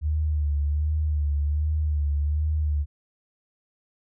sine tone with vibrato, 74.7 Hz, D2, 30 cents sharp, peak -21 dBFS, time 0.01-2.86 s, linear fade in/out 50 ms, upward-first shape sine, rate 1.3 Hz, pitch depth 56 cents each way, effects none

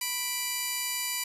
5% pulse tone pair together, 987.8 / 2349 Hz, B5 / D7, 0 / 0 cents, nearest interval octave + minor third, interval 1500 cents, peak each -21 dBFS, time 0.01-1.24 s, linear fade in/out 5 ms, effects resampled to 32000 Hz + 9-bit

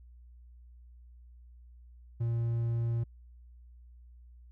triangle tone, 116.54 Hz, A#2, in tune, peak -26 dBFS, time 2.2-3.04 s, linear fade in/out 10 ms, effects added 60 Hz sine -51 dBFS peak until 4.51 s

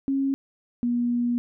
sine tone pair in turn, 272.5 / 240.6 Hz, C#4 / B3, -29 / -45 cents, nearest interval major second, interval 216 cents, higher first, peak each -21 dBFS, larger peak neither, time 0.08-0.34 / 0.83-1.38 s, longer second, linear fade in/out 0 ms, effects none

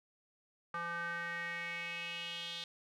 square tone with band-pass filter sweep, 170.7 Hz, F3, 39 cents flat, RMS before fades -41 dBFS, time 0.74-2.64 s, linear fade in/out 2 ms, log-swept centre 1300 to 3600 Hz, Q 4.8, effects none

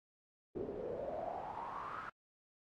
brown noise with band-pass filter sweep, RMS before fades -43 dBFS, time 0.55-2.1 s, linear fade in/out 10 ms, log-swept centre 380 to 1400 Hz, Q 7.6, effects AAC 64 kbps

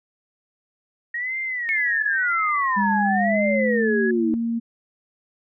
sine tone with vibrato, 1864.7 Hz, A#6, in tune, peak -24 dBFS, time 1.14-4.11 s, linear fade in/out 5 ms, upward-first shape sine, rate 0.96 Hz, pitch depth 200 cents each way
sine exponential sweep, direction down, 2217 to 309.4 Hz, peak -20 dBFS, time 1.69-4.34 s, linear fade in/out 0 ms
sine tone with pitch glide, 202.6 to 231.4 Hz, G#3 to A#3, -43 to -13 cents, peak -21 dBFS, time 2.76-4.6 s, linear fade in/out 20 ms, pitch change +230 cents, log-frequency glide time 3.22-4.15 s
effects none

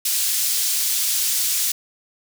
pink high-pass noise, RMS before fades -21 dBFS, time 0.05-1.72 s, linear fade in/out 5 ms, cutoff 5100 Hz, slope 12 dB/octave, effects none

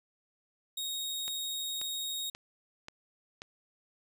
sawtooth tone, 3752 Hz, A#7, 11 cents sharp, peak -31 dBFS, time 0.77-2.3 s, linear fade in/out 5 ms
click train, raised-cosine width 0.2 ms, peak -25 dBFS, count 5, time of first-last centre 1.28-3.419 s, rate 1.87 Hz
effects none

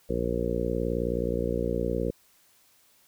harmonic tone, 59.2 Hz, A#1, 27 cents sharp, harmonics 1 / 2 / 3 / 4 / 5 / 6 / 7 / 8 / 9, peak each -33 / -37 / -34 / -35 / -37 / -35 / -35 / -31 / -35 dBFS, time 0.09-2.11 s, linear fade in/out 10 ms, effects white hiss -62 dBFS RMS until 3.07 s

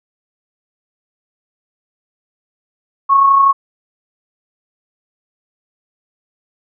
sine tone with amplitude modulation, 1100 Hz, C#6, 14 cents flat, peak -5 dBFS, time 3.09-3.53 s, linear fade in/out 20 ms, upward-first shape sine, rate 32.3 Hz, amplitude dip 40%, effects none

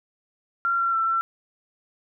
sine tone with pitch steps, 1376 / 1365 / 1339 / 1347 Hz, F6 / F6 / E6 / E6, -26 / -40 / +27 / +37 cents, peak -20 dBFS, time 0.65-1.21 s, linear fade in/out 0 ms, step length 140 ms, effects none

